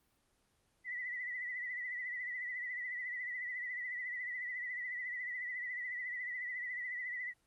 sine tone with vibrato, 1973 Hz, B6, 2 cents flat, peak -38 dBFS, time 0.84-7.34 s, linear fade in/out 50 ms, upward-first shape triangle, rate 14 Hz, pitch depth 68 cents each way, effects pink hiss -75 dBFS RMS until 7.46 s + Opus 24 kbps

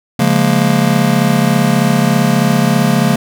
square chord, Bb minor seventh, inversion first, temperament just, 139.85 / 174.81 / 209.8 / 233.1 Hz, Db3 / F3 / Ab3 / Bb3, +16 / +2 / +18 / 0 cents, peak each -16 dBFS, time 0.19-3.16 s, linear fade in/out 5 ms, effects none

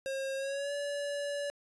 square tone with pitch glide, 538 to 573.3 Hz, C5 to D5, +48 to -42 cents, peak -34 dBFS, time 0.06-1.5 s, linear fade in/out 0 ms, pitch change +110 cents, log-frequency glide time 0.36-0.73 s, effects resampled to 24000 Hz

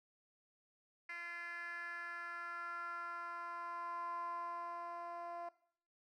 10% pulse tone with band-pass filter sweep, 344 Hz, F4, 26 cents flat, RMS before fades -45 dBFS, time 1.09-5.49 s, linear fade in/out 5 ms, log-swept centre 2000 to 780 Hz, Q 5, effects noise-tail reverb RT60 0.6 s tail -18 dB re dry

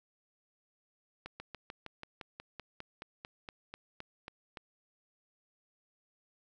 slowing click train, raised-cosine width 0.3 ms, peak -27 dBFS, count 17, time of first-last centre 1.26-4.572 s, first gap 140 ms, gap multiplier 1.05, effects none

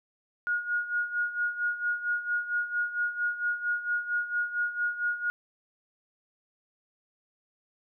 sine tone with tremolo, 1439 Hz, F#6, 49 cents flat, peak -24 dBFS, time 0.47-5.3 s, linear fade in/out 0 ms, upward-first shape sine, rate 4.4 Hz, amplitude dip 75%, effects none

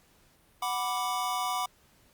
square chord, B minor, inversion second, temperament equal, 740 / 987.8 / 1174.7 Hz, F#5 / B5 / D6, 0 / 0 / 0 cents, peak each -34 dBFS, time 0.62-1.66 s, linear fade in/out 5 ms, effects pink hiss -63 dBFS RMS until 2.13 s + Opus 48 kbps

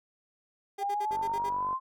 30% pulse tone bursts, 404.5 Hz, G#4, 46 cents flat, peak -35 dBFS, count 7, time 0.78-1.497 s, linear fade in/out 10 ms, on 57 ms, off 53 ms
sine exponential sweep, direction up, 784 to 1057 Hz, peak -28 dBFS, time 0.78-1.8 s, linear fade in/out 50 ms
click train, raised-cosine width 1 ms, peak -30 dBFS, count 31, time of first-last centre 1.11-1.73 s, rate 48.4 Hz
effects none

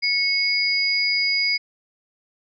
sine tone pair together, 2200 / 4902 Hz, C#7 / D#8, -14 / -27 cents, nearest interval octave + major second, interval 1387 cents, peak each -21 dBFS, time 0.02-1.58 s, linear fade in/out 20 ms, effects none

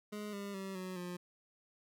25% pulse tone with pitch steps, 209.1 / 200.8 / 192.86 / 185.21 / 177.87 Hz, G#3 / G3 / G3 / F#3 / F3, +12 / +42 / -28 / +2 / +32 cents, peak -37 dBFS, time 0.12-1.17 s, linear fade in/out 10 ms, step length 210 ms, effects none

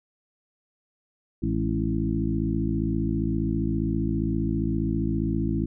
harmonic tone with a mistuned harmonic, 55 Hz, A1, in tune, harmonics 1 / 2 / 3 / 4 / 5 / 6, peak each -30 / -30 / -30 / -30 / -30 / -30 dBFS, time 1.42-5.66 s, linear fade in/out 10 ms, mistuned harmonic 4, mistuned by -57 cents, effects none

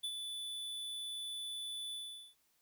square tone with ADSR envelope, 3479 Hz, A7, 20 cents flat, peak -36 dBFS, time 0.03-2.35 s, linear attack 14 ms, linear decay 63 ms, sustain -5 dB, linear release 420 ms, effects white hiss -75 dBFS RMS until 2.61 s

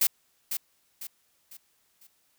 blue noise with echo, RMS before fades -22 dBFS, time 0.01-0.07 s, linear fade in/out 5 ms, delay 500 ms, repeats 4, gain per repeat -8 dB, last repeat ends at 2.07 s, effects white hiss -69 dBFS RMS until 2.38 s

